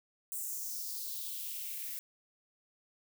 violet noise with high-pass filter sweep, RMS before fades -40 dBFS, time 0.32-1.99 s, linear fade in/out 0 ms, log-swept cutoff 8200 to 1800 Hz, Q 3, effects none

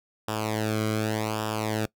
sawtooth tone with flanger, 108.5 Hz, A2, 24 cents flat, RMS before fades -28 dBFS, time 0.28-1.86 s, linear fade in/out 5 ms, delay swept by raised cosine 0.47 to 1.13 ms, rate 0.86 Hz, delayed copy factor -0.8, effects noise-tail reverb RT60 0.1 s tail -22 dB re dry

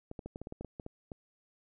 clicks, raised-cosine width 2 ms, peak -28 dBFS, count 12, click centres 0.114 / 0.192 / 0.26 / 0.359 / 0.416 / 0.471 / 0.524 / 0.61 / 0.647 / 0.798 / 0.864 / 1.118 s, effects none

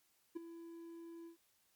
triangle tone with ADSR envelope, 334.9 Hz, E4, 27 cents sharp, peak -35 dBFS, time 0.35-1.37 s, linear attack 17 ms, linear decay 10 ms, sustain -12 dB, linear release 110 ms, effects white hiss -75 dBFS RMS until 1.75 s + MP3 96 kbps

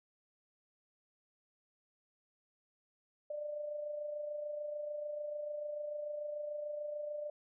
sine tone with amplitude modulation, 594 Hz, D5, 20 cents sharp, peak -36 dBFS, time 3.3-7.3 s, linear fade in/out 5 ms, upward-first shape sine, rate 26.8 Hz, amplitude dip 45%, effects none

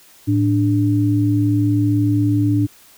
sine tone pair together, 109.88 / 293.7 Hz, A2 / D4, -2 / 0 cents, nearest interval octave + perfect fourth, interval 1702 cents, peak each -16 dBFS, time 0.27-2.67 s, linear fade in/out 20 ms, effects white hiss -48 dBFS RMS until 2.97 s

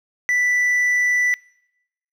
sine tone with hard clipping, 1975.5 Hz, B6, in tune, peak -17 dBFS, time 0.29-1.34 s, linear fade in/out 0 ms, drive 3 dB, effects noise-tail reverb RT60 0.9 s tail -25 dB re dry

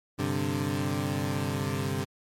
20% pulse chord, G suspended fourth, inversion none, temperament equal, 98 / 130.81 / 146.83 Hz, G2 / C3 / D3, 0 / 0 / 0 cents, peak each -27 dBFS, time 0.18-2.05 s, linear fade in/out 20 ms, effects MP3 64 kbps

